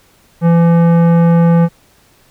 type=tone with tanh clipping; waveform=sine; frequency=168.8 Hz; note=E3; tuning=41 cents sharp; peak=-8 dBFS; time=0.41-1.69 s; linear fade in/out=50 ms; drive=15 dB; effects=pink hiss -50 dBFS RMS until 2.3 s